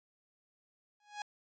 sawtooth tone with exponential growth, 830.6 Hz, G#5, in tune, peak -32 dBFS, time 1-1.22 s, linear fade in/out 2 ms, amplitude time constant 47 ms, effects resampled to 16000 Hz

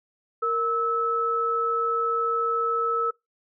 sine tone pair together, 463.8 / 1303 Hz, A#4 / E6, -9 / -20 cents, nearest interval octave + tritone, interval 1789 cents, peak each -27 / -23 dBFS, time 0.42-3.11 s, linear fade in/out 10 ms, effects noise-tail reverb RT60 0.2 s tail -24 dB re dry

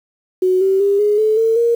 sine tone with pitch steps, 370 / 384.8 / 400.2 / 416.3 / 432.9 / 450.3 / 468.3 Hz, F#4 / G4 / G4 / G#4 / A4 / A4 / A#4, 0 / -32 / +36 / +4 / -28 / +40 / +8 cents, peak -11 dBFS, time 0.42-1.75 s, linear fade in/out 5 ms, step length 190 ms, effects 7-bit

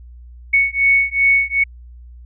sine beating tone pair, 2217 / 2219.6 Hz, C#7 / C#7, 0 / +2 cents, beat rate 2.6 Hz, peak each -15 dBFS, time 0.53-1.64 s, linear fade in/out 10 ms, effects added 60 Hz sine -36 dBFS peak until 2.25 s

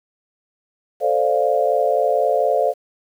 sine chord, D minor seventh, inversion second, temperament equal, 440 / 523.3 / 587.3 / 698.5 Hz, A4 / C5 / D5 / F5, 0 / 0 / 0 / 0 cents, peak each -22 / -20 / -20 / -20 dBFS, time 1-2.74 s, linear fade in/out 50 ms, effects 8-bit

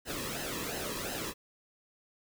pink noise with flanger, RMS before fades -37 dBFS, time 0.05-1.34 s, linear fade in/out 50 ms, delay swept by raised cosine 0.86 to 1.39 ms, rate 2.8 Hz, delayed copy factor -0.7, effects none

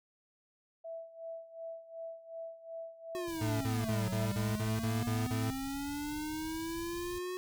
sine tone with tremolo, 659.3 Hz, E5, in tune, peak -39 dBFS, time 0.84-4.26 s, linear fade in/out 10 ms, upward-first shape sine, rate 2.7 Hz, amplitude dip 80%
square linear two-way sweep, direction down then up, 367.6 to 183.5 to 367.6 Hz, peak -37 dBFS, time 3.15-7.37 s, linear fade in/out 0 ms, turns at 4.07 s
pink band-stop noise, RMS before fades -48 dBFS, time 3.27-7.19 s, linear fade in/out 10 ms, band 150 to 3900 Hz, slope 24 dB/octave
40% pulse tone bursts, 110 Hz, A2, in tune, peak -31 dBFS, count 9, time 3.41-5.506 s, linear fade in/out 5 ms, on 200 ms, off 37 ms
effects none

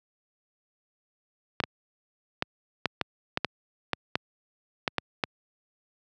clicks, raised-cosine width 0.3 ms, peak -8 dBFS, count 12, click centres 1.602 / 1.638 / 2.424 / 2.857 / 3.013 / 3.374 / 3.447 / 3.933 / 4.155 / 4.878 / 4.983 / 5.238 s, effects high-pass 100 Hz 12 dB/octave

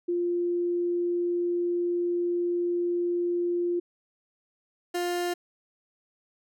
sine / 30% pulse tone pair in turn, 349.2 / 352 Hz, F4 / F4, 0 / +14 cents, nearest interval unison, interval 14 cents, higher second, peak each -24 dBFS, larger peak neither, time 0.08-3.8 / 4.94-5.34 s, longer first, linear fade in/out 10 ms, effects none

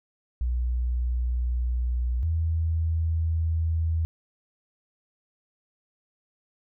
sine tone pair in turn, 61 / 81.43 Hz, B1 / E2, -21 / -21 cents, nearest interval perfect fourth, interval 500 cents, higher second, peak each -23 / -22 dBFS, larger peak second, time 0.41-2.23 / 2.23-4.05 s, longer neither, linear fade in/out 0 ms, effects none

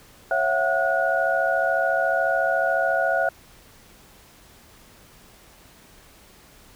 sine tone cluster, 548 / 670 / 744 / 1453 Hz, C#5 / E5 / F#5 / F#6, -20 / +28 / +9 / -32 cents, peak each -26 / -23 / -26 / -24 dBFS, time 0.31-3.29 s, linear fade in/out 2 ms, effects pink hiss -51 dBFS RMS until 6.75 s

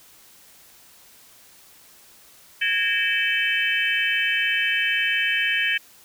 sine tone cluster, 1649 / 1829 / 2301 / 2608 / 3064 Hz, G#6 / A#6 / D7 / E7 / G7, -13 / -33 / -36 / -19 / -40 cents, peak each -26 dBFS, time 2.61-5.78 s, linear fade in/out 10 ms, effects white hiss -51 dBFS RMS until 6.04 s

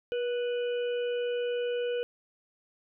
harmonic tone with a mistuned harmonic, 493.9 Hz, B4, in tune, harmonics 1 / 3 / 5 / 6, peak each -28 / -43 / -47 / -44 dBFS, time 0.12-2.03 s, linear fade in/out 0 ms, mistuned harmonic 1, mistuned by -36 cents, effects none

